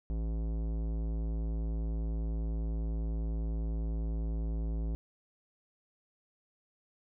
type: tone with tanh clipping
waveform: sine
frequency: 55 Hz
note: A1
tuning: in tune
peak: -33 dBFS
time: 0.1-4.95 s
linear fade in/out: 0 ms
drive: 17 dB
effects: none